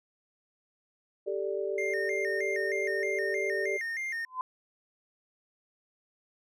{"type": "chord", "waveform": "sine", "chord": "G suspended second", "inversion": "none", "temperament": "equal", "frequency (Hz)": [392, 440, 587.3], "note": ["G4", "A4", "D5"], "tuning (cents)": [0, 0, 0], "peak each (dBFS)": [-32, -35, -35], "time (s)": [1.26, 3.78], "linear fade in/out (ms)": 20}
{"type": "tone with vibrato", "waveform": "triangle", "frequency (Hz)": 1966, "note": "B6", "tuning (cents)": -8, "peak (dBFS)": -30, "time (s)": [1.78, 4.25], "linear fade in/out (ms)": 2, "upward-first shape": "square", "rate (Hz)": 3.2, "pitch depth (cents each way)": 120}
{"type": "tone with exponential growth", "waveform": "sine", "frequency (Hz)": 1023, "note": "C6", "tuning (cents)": -39, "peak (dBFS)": -26, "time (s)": [4.25, 4.41], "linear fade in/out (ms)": 1, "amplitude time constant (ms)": 34}
{"effects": []}